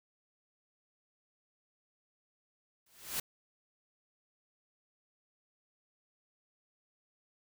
white noise with exponential growth, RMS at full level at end -32 dBFS, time 2.86-3.2 s, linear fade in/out 5 ms, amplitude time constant 73 ms, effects none

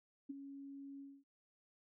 sine tone with ADSR envelope, 277.2 Hz, C#4, in tune, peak -39 dBFS, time 0.29-1.24 s, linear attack 12 ms, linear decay 18 ms, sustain -9 dB, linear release 240 ms, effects none

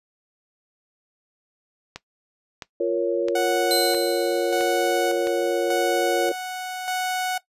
click train, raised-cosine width 0.2 ms, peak -16 dBFS, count 6, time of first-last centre 1.96-5.271 s, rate 1.51 Hz
sine chord, Bb minor, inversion second, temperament equal, 349.2 / 466.2 / 554.4 Hz, F4 / Bb4 / Db5, 0 / 0 / 0 cents, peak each -24 dBFS, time 2.8-6.32 s, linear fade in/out 5 ms
sawtooth tone with tremolo, 739 Hz, F#5, 2 cents flat, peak -19 dBFS, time 3.35-7.38 s, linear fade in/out 5 ms, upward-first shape square, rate 0.85 Hz, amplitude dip 50%
sawtooth tone with exponential decay, 4100 Hz, C8, 36 cents flat, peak -17 dBFS, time 3.71-5.09 s, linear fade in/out 0 ms, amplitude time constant 300 ms
effects noise-tail reverb RT60 0.1 s tail -17 dB re dry + resampled to 32000 Hz

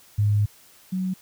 sine tone pair in turn, 103.83 / 186.29 Hz, G#2 / F#3, 0 / +12 cents, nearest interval minor seventh, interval 1012 cents, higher second, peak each -17 / -23 dBFS, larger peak first, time 0.18-0.46 / 0.92-1.14 s, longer first, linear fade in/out 10 ms, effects white hiss -53 dBFS RMS until 1.21 s

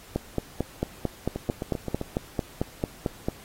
two click trains, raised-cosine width 2 ms, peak -11 / -16 dBFS, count 15 / 6, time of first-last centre 0.16-3.285 / 1.36-2.014 s, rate 4.48 / 7.65 Hz, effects pink hiss -49 dBFS RMS until 3.44 s + AAC 48 kbps

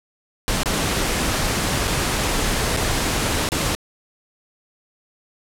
pink noise with dropouts, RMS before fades -21 dBFS, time 0.48-3.75 s, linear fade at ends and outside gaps 0 ms, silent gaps 0.633-0.658 / 1.873-1.877 / 2.765-2.771 / 3.489-3.519 s, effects low-pass 11000 Hz 12 dB/octave

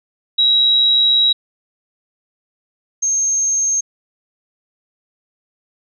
sine tone pair in turn, 3858 / 6410 Hz, B7 / G8, -41 / +38 cents, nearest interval major sixth, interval 879 cents, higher second, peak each -10 / -14 dBFS, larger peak first, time 0.38-1.33 / 3.02-3.81 s, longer first, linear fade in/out 10 ms, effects none

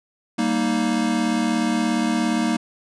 square chord, Eb major, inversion first, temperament equal, 196 / 233.1 / 311.1 Hz, G3 / Bb3 / Eb4, 0 / 0 / 0 cents, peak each -27 / -22 / -25 dBFS, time 0.38-2.57 s, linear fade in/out 10 ms, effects resampled to 22050 Hz

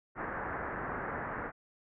white low-pass noise, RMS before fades -38 dBFS, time 0.15-1.52 s, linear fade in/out 50 ms, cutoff 1800 Hz, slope 48 dB/octave, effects none

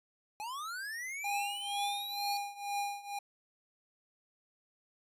square linear sweep, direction up, 814 to 4435 Hz, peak -39 dBFS, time 0.4-2.37 s, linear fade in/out 0 ms
square tone with tremolo, 810 Hz, G#5, 43 cents flat, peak -32 dBFS, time 1.24-3.19 s, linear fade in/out 5 ms, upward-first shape triangle, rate 2.1 Hz, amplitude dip 90%
effects resampled to 32000 Hz

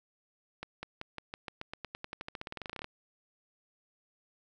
accelerating click train, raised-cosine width 0.3 ms, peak -23 dBFS, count 27, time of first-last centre 0.63-2.844 s, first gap 200 ms, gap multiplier 0.92, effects none

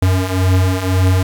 square beating tone pair, 91.7 / 93.6 Hz, F#2 / F#2, -15 / +20 cents, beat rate 1.9 Hz, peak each -18 / -14 dBFS, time 0.02-1.23 s, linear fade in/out 5 ms, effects 7-bit

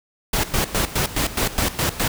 pink noise with tremolo, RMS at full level -20 dBFS, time 0.33-2.08 s, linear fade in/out 5 ms, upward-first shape square, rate 4.8 Hz, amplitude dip 80%, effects none

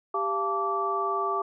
sine tone cluster, 394.7 / 688 / 879 / 1160 Hz, G4 / F5 / A5 / D6, +12 / -26 / -2 / -22 cents, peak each -31 / -33 / -34 / -27 dBFS, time 0.14-1.42 s, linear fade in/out 5 ms, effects none

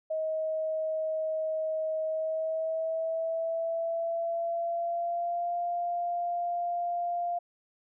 sine tone with pitch glide, 632 to 697.2 Hz, D#5 to F5, +27 to -3 cents, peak -28 dBFS, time 0.1-7.39 s, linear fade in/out 10 ms, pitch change +170 cents, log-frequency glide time 2.04-5.56 s, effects none

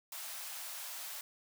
white high-pass noise, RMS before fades -44 dBFS, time 0.12-1.21 s, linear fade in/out 2 ms, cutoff 590 Hz, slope 48 dB/octave, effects none

